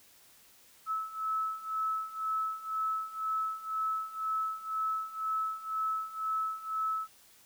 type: beating tone pair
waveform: sine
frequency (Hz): 1300 / 1302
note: E6 / E6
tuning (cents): -24 / -22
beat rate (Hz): 2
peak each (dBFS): -36 / -33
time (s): 0.86-7.08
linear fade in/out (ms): 50
effects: white hiss -60 dBFS RMS until 7.45 s